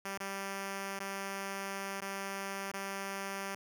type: tone with dropouts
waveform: 5% pulse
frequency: 196 Hz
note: G3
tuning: in tune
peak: -26 dBFS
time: 0.05-3.55 s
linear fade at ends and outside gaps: 5 ms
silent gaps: 0.177-0.202 / 0.992-1.001 / 2.006-2.018 / 2.717-2.737 s
effects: none